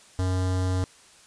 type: tone with notch filter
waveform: square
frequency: 92.5 Hz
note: F#2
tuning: in tune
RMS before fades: -25 dBFS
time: 0.19-0.84 s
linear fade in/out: 0 ms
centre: 2400 Hz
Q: 1.4
effects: white hiss -53 dBFS RMS until 1.26 s + resampled to 22050 Hz